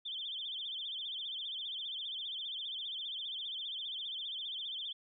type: tone with vibrato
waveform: sine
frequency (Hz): 3322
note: G#7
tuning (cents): 0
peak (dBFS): -38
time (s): 0.05-4.93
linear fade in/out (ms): 10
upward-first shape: sine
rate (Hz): 15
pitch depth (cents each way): 150
effects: none